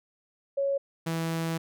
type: tone pair in turn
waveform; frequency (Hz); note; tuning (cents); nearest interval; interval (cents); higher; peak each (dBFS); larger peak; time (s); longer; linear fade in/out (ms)
sine / sawtooth; 554.4 / 164.16; C#5 / E3; 0 / -7; octave + major sixth; 2107; first; -24; neither; 0.57-0.78 / 1.06-1.58; second; 10
effects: none